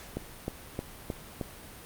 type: click train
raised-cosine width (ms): 2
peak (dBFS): -18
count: 5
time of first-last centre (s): 0.17-1.412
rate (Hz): 3.22
effects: pink hiss -47 dBFS RMS until 1.85 s + Opus 48 kbps